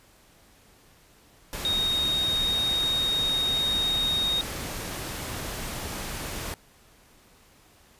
sine tone in noise, 3729 Hz, A#7, in tune, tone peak -23 dBFS, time 1.65-4.41 s, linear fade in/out 0 ms, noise pink, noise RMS -34 dBFS, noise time 1.53-6.54 s, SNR +8 dB, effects pink hiss -57 dBFS RMS until 7.99 s + resampled to 32000 Hz

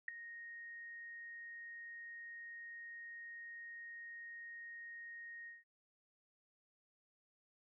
sine tone with ADSR envelope, 1864.7 Hz, A#6, in tune, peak -33 dBFS, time 0.08-5.64 s, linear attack 4 ms, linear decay 5 ms, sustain -15 dB, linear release 170 ms, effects none

